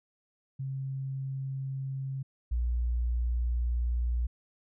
sine tone pair in turn, 134.5 / 59.67 Hz, C3 / A#1, +48 / +41 cents, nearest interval octave + major second, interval 1407 cents, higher first, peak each -32 / -26 dBFS, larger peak second, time 0.59-2.23 / 2.51-4.27 s, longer second, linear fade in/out 10 ms, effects none

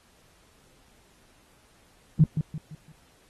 sine tone with echo, 154.2 Hz, D#3, 15 cents flat, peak -14 dBFS, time 2.2-2.24 s, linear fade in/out 2 ms, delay 170 ms, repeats 4, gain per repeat -8 dB, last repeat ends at 2.92 s, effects pink hiss -61 dBFS RMS until 3.29 s + AAC 32 kbps

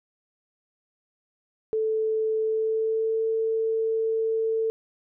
sine tone with pitch glide, 438.8 to 446.2 Hz, A4 to A4, -5 to +24 cents, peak -22 dBFS, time 1.73-4.7 s, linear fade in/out 0 ms, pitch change +29 cents, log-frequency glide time 2.4-3.24 s, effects none

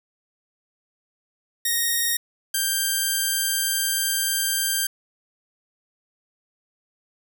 5% pulse tone pair in turn, 1864.7 / 1580.8 Hz, A#6 / G6, 0 / +14 cents, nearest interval minor third, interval 286 cents, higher first, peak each -10 dBFS, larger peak neither, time 1.65-2.17 / 2.54-4.87 s, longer second, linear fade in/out 5 ms, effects none

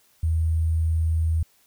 sine tone with sample-and-hold, 80.9 Hz, E2, 32 cents flat, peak -19 dBFS, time 0.23-1.43 s, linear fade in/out 5 ms, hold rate 8820 Hz, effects white hiss -61 dBFS RMS until 1.66 s

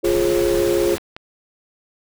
sine chord, Db major, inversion first, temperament equal with one note detuned, 349.2 / 415.3 / 540.1 Hz, F4 / Ab4 / Db5, 0 / 0 / -45 cents, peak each -18 / -20 / -22 dBFS, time 0.03-0.96 s, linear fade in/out 20 ms
pink noise, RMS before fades -28 dBFS, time 0.04-0.98 s, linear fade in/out 10 ms
clicks, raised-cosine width 0.3 ms, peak -17 dBFS, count 2, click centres 0.981 / 1.165 s
effects none

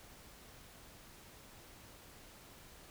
silence, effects pink hiss -57 dBFS RMS until 2.9 s

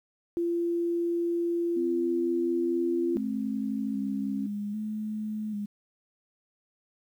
sine tone, 342.3 Hz, F4, 35 cents flat, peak -25 dBFS, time 0.37-3.17 s, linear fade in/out 0 ms
sine tone with pitch glide, 257.5 to 270.3 Hz, C4 to C#4, -28 to -44 cents, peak -31 dBFS, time 1.76-4.47 s, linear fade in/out 10 ms, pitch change +84 cents, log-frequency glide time 2.55-4.12 s
sine tone with vibrato, 209.9 Hz, G#3, 19 cents sharp, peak -30 dBFS, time 3.15-5.66 s, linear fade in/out 10 ms, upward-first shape square, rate 0.63 Hz, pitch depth 36 cents each way
effects 10-bit

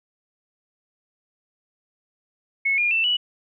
sine tone with pitch steps, 2193 / 2419 / 2669 / 2944 Hz, C#7 / D#7 / E7 / F#7, -19 / -49 / +21 / -9 cents, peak -18 dBFS, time 2.65-3.17 s, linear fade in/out 10 ms, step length 130 ms, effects none

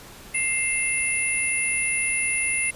sine tone cluster, 2105 / 2673 / 9830 Hz, C7 / E7 / D#9, +10 / +23 / -22 cents, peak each -25 / -29 / -25 dBFS, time 0.34-2.71 s, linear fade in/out 10 ms, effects pink hiss -44 dBFS RMS until 2.75 s + resampled to 32000 Hz

